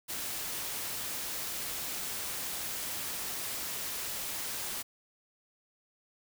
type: noise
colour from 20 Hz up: white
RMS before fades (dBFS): -37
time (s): 0.08-4.83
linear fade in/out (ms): 20
effects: none